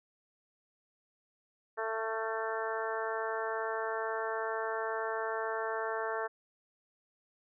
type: harmonic tone with a mistuned harmonic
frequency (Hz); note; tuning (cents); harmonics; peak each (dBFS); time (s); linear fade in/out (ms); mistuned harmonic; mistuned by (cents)
222.2; A3; +17; 2 / 3 / 4 / 5 / 6 / 7 / 8; -37 / -39 / -40 / -41 / -42 / -42 / -43; 1.77-6.28; 20; 6; +24
effects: none